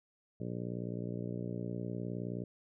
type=harmonic tone; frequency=59.4 Hz; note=A#1; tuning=33 cents sharp; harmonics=2 / 3 / 4 / 5 / 6 / 7 / 8 / 9 / 10; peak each=-41 / -41 / -45 / -46 / -48 / -46 / -53 / -53 / -52 dBFS; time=0.4-2.44 s; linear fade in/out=5 ms; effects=none